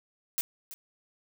blue noise with echo, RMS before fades -29 dBFS, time 0.38-0.41 s, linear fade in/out 0 ms, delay 330 ms, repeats 1, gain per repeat -14 dB, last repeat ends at 0.74 s, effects none

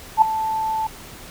sine tone with ADSR envelope, 879 Hz, A5, 2 cents flat, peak -6 dBFS, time 0.17-0.87 s, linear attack 49 ms, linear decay 4 ms, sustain -14 dB, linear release 4 ms, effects pink hiss -40 dBFS RMS until 1.3 s

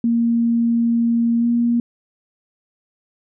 sine tone with pitch glide, 233.1 to 236.6 Hz, A#3 to A#3, 0 to +26 cents, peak -14 dBFS, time 0.04-1.8 s, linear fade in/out 2 ms, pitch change +26 cents, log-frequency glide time 1.39-1.46 s, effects none

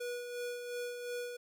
square tone with tremolo, 486.1 Hz, B4, 28 cents flat, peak -37 dBFS, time 0-1.37 s, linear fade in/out 10 ms, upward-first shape sine, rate 2.8 Hz, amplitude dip 45%, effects none

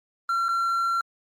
triangle tone with dropouts, 1364 Hz, F6, 41 cents flat, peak -20 dBFS, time 0.29-1.01 s, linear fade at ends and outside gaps 2 ms, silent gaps 0.484-0.489 s, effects Opus 32 kbps

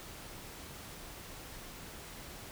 silence, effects pink hiss -48 dBFS RMS until 2.51 s

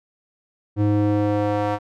square tone with band-pass filter sweep, 103.83 Hz, G#2, in tune, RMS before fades -20 dBFS, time 0.76-1.79 s, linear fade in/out 50 ms, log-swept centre 230 to 800 Hz, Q 1.3, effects none

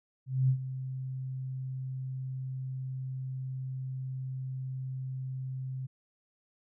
sine tone with ADSR envelope, 130.81 Hz, C3, in tune, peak -21 dBFS, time 0.26-5.87 s, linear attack 230 ms, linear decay 82 ms, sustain -13 dB, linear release 15 ms, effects none

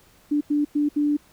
sine tone bursts at uneven times, 293.7 Hz, D4, in tune, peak -18 dBFS, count 4, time 0.31-0.41 / 0.5-0.65 / 0.75-0.89 / 0.96-1.17 s, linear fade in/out 10 ms, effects pink hiss -56 dBFS RMS until 1.32 s

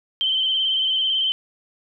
sine tone with vibrato, 3100 Hz, G7, 20 cents flat, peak -18 dBFS, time 0.21-1.32 s, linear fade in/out 0 ms, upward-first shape square, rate 18 Hz, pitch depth 28 cents each way, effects none

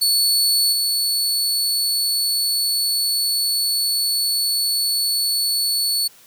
sawtooth tone with level steps, 4435 Hz, C#8, in tune, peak -12 / -15 dBFS, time 0.01-6.08 s, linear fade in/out 10 ms, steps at 0.72 s, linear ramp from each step 10 ms, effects white hiss -49 dBFS RMS until 6.26 s

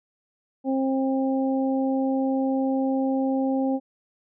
harmonic tone, 266.3 Hz, C4, 31 cents sharp, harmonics 1 / 2 / 3, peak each -22 / -28 / -32 dBFS, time 0.64-3.8 s, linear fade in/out 50 ms, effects none

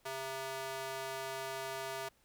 square tone with high-pass filter, 133.4 Hz, C3, 34 cents sharp, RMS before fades -41 dBFS, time 0.05-2.09 s, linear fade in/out 10 ms, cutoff 610 Hz, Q 1.1, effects pink hiss -70 dBFS RMS until 2.24 s

